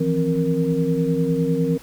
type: tone cluster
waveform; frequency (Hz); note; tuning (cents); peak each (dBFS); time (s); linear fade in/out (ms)
sine; 161.3 / 171.2 / 264.2 / 465.9; E3 / F3 / C4 / A#4; -37 / -34 / +17 / -1; -23; 0-1.78; 10
effects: pink hiss -45 dBFS RMS until 1.82 s